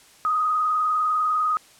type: tone with vibrato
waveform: sine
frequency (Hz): 1244.5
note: D#6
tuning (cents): 0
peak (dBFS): -19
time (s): 0.25-1.57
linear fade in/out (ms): 0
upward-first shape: sine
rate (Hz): 20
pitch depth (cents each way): 45
effects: white hiss -52 dBFS RMS until 1.79 s + low-pass 10000 Hz 12 dB/octave